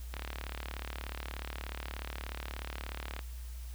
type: click train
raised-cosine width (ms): 0.3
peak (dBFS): -23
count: 113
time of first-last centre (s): 0.14-3.192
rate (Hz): 36.7
effects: added 60 Hz sine -40 dBFS peak until 3.74 s + white hiss -56 dBFS RMS until 3.74 s